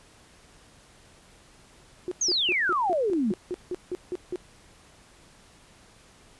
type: tone bursts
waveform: sine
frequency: 360 Hz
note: F#4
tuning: 47 cents flat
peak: -27 dBFS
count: 12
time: 2.08-4.358 s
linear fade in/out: 0 ms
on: 34 ms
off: 170 ms
type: exponential sweep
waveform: sine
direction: down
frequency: 6645 to 193.1 Hz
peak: -22 dBFS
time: 2.21-3.32 s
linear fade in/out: 5 ms
effects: pink hiss -55 dBFS RMS until 6.39 s + resampled to 24000 Hz